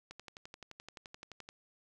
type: click train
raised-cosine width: 0.2 ms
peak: -30 dBFS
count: 17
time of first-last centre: 0.11-1.489 s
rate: 11.6 Hz
effects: none